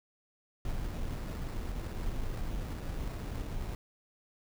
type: noise with sample-and-hold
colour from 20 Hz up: brown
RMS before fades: -36 dBFS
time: 0.65-3.75 s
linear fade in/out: 2 ms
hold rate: 3150 Hz
effects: none